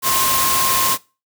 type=tone in noise; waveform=sine; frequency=1062 Hz; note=C6; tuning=25 cents sharp; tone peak=-19 dBFS; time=0.02-0.98 s; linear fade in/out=50 ms; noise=white; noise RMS=-18 dBFS; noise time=0.02-0.98 s; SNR=-4 dB; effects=noise-tail reverb RT60 0.3 s tail -22 dB re dry